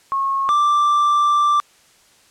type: tone pair in turn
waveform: sine / triangle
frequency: 1090 / 1176.4 Hz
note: C#6 / D6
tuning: -29 / +3 cents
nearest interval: minor second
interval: 132 cents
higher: second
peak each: -17 / -11 dBFS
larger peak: second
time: 0.12-0.49 / 0.49-1.6 s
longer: second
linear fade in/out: 0 ms
effects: white hiss -53 dBFS RMS until 2.3 s + low-pass 9000 Hz 12 dB/octave